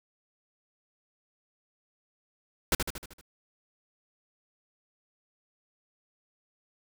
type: noise with echo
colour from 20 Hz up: pink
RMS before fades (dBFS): -24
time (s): 2.72-2.75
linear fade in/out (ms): 2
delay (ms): 77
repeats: 6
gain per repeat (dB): -5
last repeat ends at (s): 3.212
effects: none